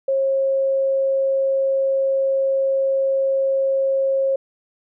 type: tone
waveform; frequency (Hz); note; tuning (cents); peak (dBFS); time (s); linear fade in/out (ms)
sine; 540; C#5; -45; -16; 0.08-4.36; 5
effects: none